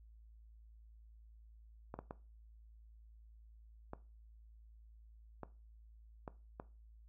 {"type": "clicks", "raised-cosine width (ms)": 1, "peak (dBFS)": -30, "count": 7, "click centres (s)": [1.941, 1.99, 2.109, 3.934, 5.433, 6.278, 6.599], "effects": ["noise-tail reverb RT60 0.3 s tail -17 dB re dry", "added 55 Hz sine -57 dBFS peak until 7.08 s"]}